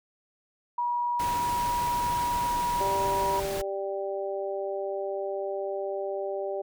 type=tone; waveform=sine; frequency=963 Hz; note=B5; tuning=44 cents flat; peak=-25 dBFS; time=0.78-3.4 s; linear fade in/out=5 ms
type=noise; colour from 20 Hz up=pink; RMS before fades=-36 dBFS; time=1.19-3.62 s; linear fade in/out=10 ms
type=harmonic tone; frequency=196 Hz; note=G3; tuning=in tune; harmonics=2 / 3 / 4; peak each=-32 / -32 / -38 dBFS; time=2.8-6.62 s; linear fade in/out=10 ms
effects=none